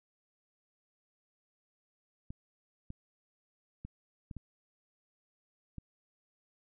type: clicks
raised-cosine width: 5 ms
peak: -30 dBFS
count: 6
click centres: 2.305 / 2.904 / 3.85 / 4.312 / 4.367 / 5.783 s
effects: none